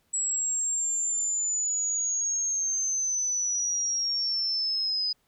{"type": "linear sweep", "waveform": "sine", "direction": "down", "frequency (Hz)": [7770, 4978], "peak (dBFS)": -25, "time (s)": [0.13, 5.13], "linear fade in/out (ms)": 10, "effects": ["pink hiss -70 dBFS RMS until 5.27 s"]}